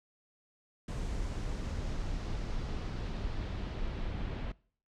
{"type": "noise with low-pass filter sweep", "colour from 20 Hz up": "brown", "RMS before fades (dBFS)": -36, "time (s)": [0.88, 4.52], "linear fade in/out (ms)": 5, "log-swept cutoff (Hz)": [8100, 3200], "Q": 1.3, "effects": ["noise-tail reverb RT60 0.5 s tail -23 dB re dry"]}